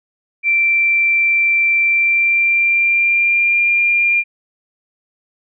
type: tone with pitch glide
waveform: sine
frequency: 2349 to 2397 Hz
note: D7 to D7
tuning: 0 to +35 cents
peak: -11 dBFS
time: 0.43-4.24 s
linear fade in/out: 50 ms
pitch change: +35 cents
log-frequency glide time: 1.85-3.65 s
effects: none